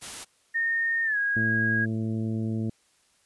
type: noise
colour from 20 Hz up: white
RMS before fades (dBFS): -38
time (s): 0.01-0.25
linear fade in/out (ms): 20
type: tone with pitch glide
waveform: sine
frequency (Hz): 1834 to 1643.4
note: A#6 to G#6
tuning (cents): -29 to -19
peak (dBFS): -23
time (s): 0.54-1.86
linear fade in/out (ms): 20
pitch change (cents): -190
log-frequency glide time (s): 1.04-1.18
type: harmonic tone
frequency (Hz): 111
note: A2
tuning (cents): +16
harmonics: 1 / 2 / 3 / 4 / 5 / 6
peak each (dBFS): -29 / -29 / -36 / -43 / -48 / -50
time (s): 1.36-2.7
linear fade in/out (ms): 5
effects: white hiss -65 dBFS RMS until 3.25 s + resampled to 24000 Hz